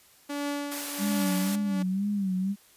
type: tone with tremolo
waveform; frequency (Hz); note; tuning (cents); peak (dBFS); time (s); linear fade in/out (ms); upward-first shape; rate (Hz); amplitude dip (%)
sawtooth; 287.3; D4; -38; -24; 0.29-1.83; 10; triangle; 1.3; 80
type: high-pass noise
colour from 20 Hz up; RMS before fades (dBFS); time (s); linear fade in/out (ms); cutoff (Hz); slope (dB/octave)
white; -35; 0.71-1.56; 10; 440; 12
type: tone with vibrato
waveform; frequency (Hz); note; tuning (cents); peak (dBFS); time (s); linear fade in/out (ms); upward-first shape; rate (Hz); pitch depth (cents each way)
sine; 195.1; G3; -8; -25; 0.98-2.56; 50; sine; 2; 98
effects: white hiss -58 dBFS RMS until 2.76 s + resampled to 32000 Hz